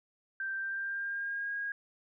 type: tone with pitch glide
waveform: sine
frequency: 1568 to 1634.6 Hz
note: G6 to G#6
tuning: 0 to -28 cents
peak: -33 dBFS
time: 0.4-1.72 s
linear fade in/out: 2 ms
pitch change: +72 cents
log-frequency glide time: 0.56-1.53 s
effects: none